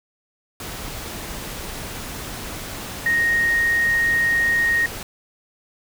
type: tone in noise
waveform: sine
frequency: 1864.7 Hz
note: A#6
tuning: in tune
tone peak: -16 dBFS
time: 3.06-4.86 s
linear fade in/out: 2 ms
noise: pink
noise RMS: -32 dBFS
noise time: 0.6-5.03 s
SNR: +13 dB
effects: none